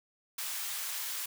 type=high-pass noise; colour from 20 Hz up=white; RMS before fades=-37 dBFS; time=0.38-1.26 s; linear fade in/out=5 ms; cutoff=1000 Hz; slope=12 dB/octave; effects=none